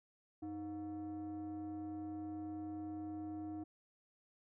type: tone with frequency modulation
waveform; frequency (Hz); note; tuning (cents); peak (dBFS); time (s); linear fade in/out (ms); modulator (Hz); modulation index
sine; 311.1; D#4; 0; -40; 0.42-3.64; 10; 405; 0.52
effects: tanh soft clip ceiling -39 dBFS